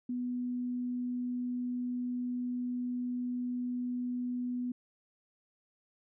sine tone, 246.9 Hz, B3, in tune, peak -32 dBFS, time 0.09-4.72 s, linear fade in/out 5 ms, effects none

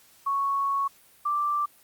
sine tone pair in turn, 1108.7 / 1175.4 Hz, C#6 / D6, 0 / +1 cents, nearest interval minor second, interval 101 cents, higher second, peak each -23 dBFS, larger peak neither, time 0.26-0.88 / 1.25-1.66 s, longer first, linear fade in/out 10 ms, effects white hiss -57 dBFS RMS until 1.83 s + Opus 48 kbps

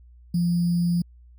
sine tone with sample-and-hold, 173 Hz, F3, 16 cents flat, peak -19 dBFS, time 0.34-1.02 s, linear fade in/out 5 ms, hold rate 4900 Hz, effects added 60 Hz sine -47 dBFS peak until 1.38 s

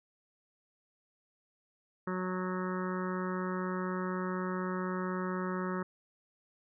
harmonic tone, 184.1 Hz, F#3, 8 cents flat, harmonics 1 / 2 / 3 / 5 / 6 / 7 / 8 / 9 / 10, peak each -35 / -38 / -44 / -45 / -43 / -42 / -48 / -48 / -49 dBFS, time 2.07-5.83 s, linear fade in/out 5 ms, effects none

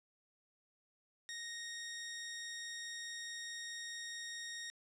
15% pulse tone, 1864.7 Hz, A#6, in tune, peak -37 dBFS, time 1.29-4.7 s, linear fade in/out 0 ms, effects low-pass 10000 Hz 12 dB/octave

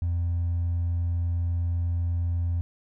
triangle tone with hard clipping, 85.9 Hz, F2, 28 cents flat, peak -23 dBFS, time 0.02-2.61 s, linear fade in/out 0 ms, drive 2 dB, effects none

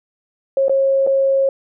sine tone with dropouts, 542 Hz, C#5, 39 cents flat, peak -12 dBFS, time 0.57-1.49 s, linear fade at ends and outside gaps 2 ms, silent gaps 0.683-0.695 / 1.066-1.072 s, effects none

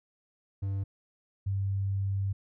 triangle / sine tone pair in turn, 98 / 98 Hz, G2 / G2, 0 / 0 cents, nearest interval unison, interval 0 cents, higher neither, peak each -27 dBFS, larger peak neither, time 0.62-0.84 / 1.46-2.33 s, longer second, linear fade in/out 10 ms, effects none

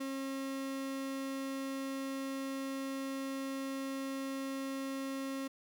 35% pulse tone, 270 Hz, C#4, 45 cents flat, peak -35 dBFS, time 0-5.48 s, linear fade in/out 10 ms, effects none

